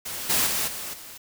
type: noise with level steps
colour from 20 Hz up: white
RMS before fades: -33 / -22 / -26 / -34 / -42 dBFS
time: 0.05-1.18 s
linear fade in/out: 10 ms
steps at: 0.29 / 0.46 / 0.67 / 0.93 s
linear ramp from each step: 10 ms
effects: none

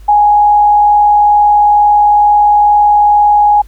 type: tone with frequency modulation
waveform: sine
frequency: 830.6 Hz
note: G#5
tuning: in tune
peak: -4 dBFS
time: 0.08-3.62 s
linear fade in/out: 10 ms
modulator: 62.2 Hz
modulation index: 0.2
effects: added 50 Hz sine -31 dBFS peak until 3.67 s + pink hiss -49 dBFS RMS until 3.67 s

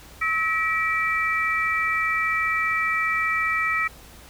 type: tone cluster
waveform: sine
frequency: 1290 / 1925 / 2325 Hz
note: E6 / B6 / D7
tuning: -38 / -45 / -18 cents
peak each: -25 dBFS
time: 0.21-3.88 s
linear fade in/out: 10 ms
effects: added 60 Hz sine -49 dBFS peak until 4.29 s + pink hiss -47 dBFS RMS until 4.29 s

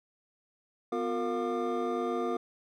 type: tone cluster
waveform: triangle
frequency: 250.3 / 357.8 / 459.6 / 703 / 1202 Hz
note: B3 / F4 / A#4 / F5 / D6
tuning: +23 / +42 / -25 / +11 / +40 cents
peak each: -34 / -32 / -32 / -35 / -36 dBFS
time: 0.92-2.37 s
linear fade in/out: 5 ms
effects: none

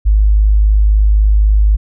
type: tone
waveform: sine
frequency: 51.91 Hz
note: G#1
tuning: in tune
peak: -6 dBFS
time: 0.05-1.77 s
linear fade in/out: 20 ms
effects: none

